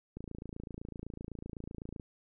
click train, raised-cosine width 3 ms, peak -29 dBFS, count 52, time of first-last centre 0.17-1.998 s, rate 27.9 Hz, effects none

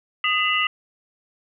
sine tone cluster, 1240 / 2014 / 2706 / 2901 Hz, D#6 / B6 / E7 / F#7, -6 / +33 / +45 / -35 cents, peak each -24 dBFS, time 0.24-0.67 s, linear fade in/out 2 ms, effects none

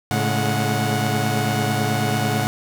sawtooth tone cluster, 110.4 / 139.7 / 211.7 / 733 Hz, A2 / C#3 / G#3 / F#5, +6 / +14 / +33 / -16 cents, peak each -19 / -21 / -22 / -21 dBFS, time 0.11-2.47 s, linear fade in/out 0 ms, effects none

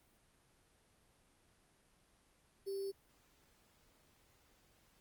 sine tone with sample-and-hold, 392 Hz, G4, in tune, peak -38 dBFS, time 2.66-2.92 s, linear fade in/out 20 ms, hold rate 4900 Hz, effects pink hiss -71 dBFS RMS until 5 s + Opus 32 kbps

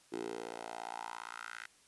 10% pulse tone with high-pass filter sweep, 57.4 Hz, A#1, 26 cents flat, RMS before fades -44 dBFS, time 0.12-1.67 s, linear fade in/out 10 ms, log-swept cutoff 350 to 1700 Hz, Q 3.7, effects white hiss -65 dBFS RMS until 1.87 s + resampled to 24000 Hz

